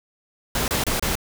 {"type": "noise bursts", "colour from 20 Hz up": "pink", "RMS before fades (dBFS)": -23, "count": 4, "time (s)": [0.55, 1.154], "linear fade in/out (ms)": 2, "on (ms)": 130, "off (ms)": 28, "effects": []}